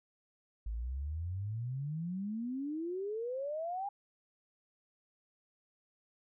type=exponential sweep; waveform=sine; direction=up; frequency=51.91 to 820 Hz; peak=-35 dBFS; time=0.66-3.89 s; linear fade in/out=5 ms; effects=none